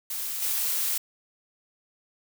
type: noise with level steps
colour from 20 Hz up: blue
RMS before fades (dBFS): -32 / -27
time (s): 0.1-0.98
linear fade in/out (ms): 5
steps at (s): 0.42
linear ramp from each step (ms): 2
effects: none